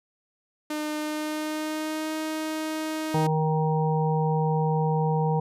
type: tone with pitch glide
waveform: sawtooth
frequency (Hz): 303.5 to 313.1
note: D#4 to D#4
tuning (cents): -43 to +11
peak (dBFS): -24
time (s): 0.7-3.27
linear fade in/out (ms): 5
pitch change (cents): +54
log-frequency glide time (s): 0.98-2.14
type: harmonic tone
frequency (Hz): 156.7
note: D#3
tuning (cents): +13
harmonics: 1 / 3 / 5 / 6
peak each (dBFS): -23 / -28 / -30 / -31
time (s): 3.14-5.4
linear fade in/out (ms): 5
effects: resampled to 32000 Hz